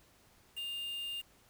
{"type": "tone with quantisation", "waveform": "triangle", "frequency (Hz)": 2810, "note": "F7", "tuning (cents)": 10, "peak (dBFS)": -36, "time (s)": [0.56, 1.22], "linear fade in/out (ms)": 20, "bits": 8, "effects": ["pink hiss -65 dBFS RMS until 1.49 s"]}